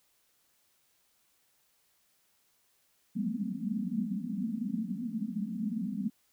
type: band-pass noise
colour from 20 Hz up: white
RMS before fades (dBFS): -34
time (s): 3.15-6.1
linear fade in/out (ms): 20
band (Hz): 180 to 250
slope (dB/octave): 96
effects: white hiss -71 dBFS RMS until 6.32 s